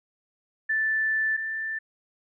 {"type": "tone pair in turn", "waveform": "sine", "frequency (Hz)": [1760, 1772.2], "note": ["A6", "A6"], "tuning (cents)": [0, 12], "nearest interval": "unison", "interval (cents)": 12, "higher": "second", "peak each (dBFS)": [-22, -28], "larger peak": "first", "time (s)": [[0.69, 1.37], [1.37, 1.79]], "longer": "first", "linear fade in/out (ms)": 10, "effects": []}